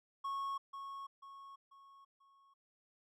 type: tone with echo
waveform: triangle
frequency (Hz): 1100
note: C#6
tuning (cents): -14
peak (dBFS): -35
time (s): 0.24-0.58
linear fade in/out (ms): 10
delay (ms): 490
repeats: 4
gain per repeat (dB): -7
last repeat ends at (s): 2.54
effects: none